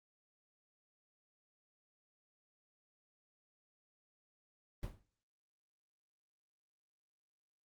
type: noise with exponential decay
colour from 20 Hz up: brown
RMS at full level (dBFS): -37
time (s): 4.83-5.03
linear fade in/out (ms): 2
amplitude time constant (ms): 42
effects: noise-tail reverb RT60 0.5 s tail -19 dB re dry + Opus 24 kbps